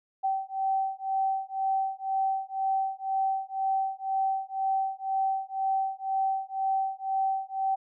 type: beating tone pair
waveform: sine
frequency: 771 / 773 Hz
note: G5 / G5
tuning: -29 / -24 cents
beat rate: 2 Hz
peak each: -29 dBFS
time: 0.23-7.76 s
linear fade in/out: 20 ms
effects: none